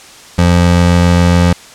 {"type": "tone pair together", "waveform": "square", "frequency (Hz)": [87.31, 174.61], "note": ["F2", "F3"], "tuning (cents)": [0, 0], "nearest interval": "octave", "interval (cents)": 1200, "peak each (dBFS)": -10, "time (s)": [0.38, 1.53], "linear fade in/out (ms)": 5, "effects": ["white hiss -36 dBFS RMS until 1.74 s", "low-pass 8000 Hz 12 dB/octave"]}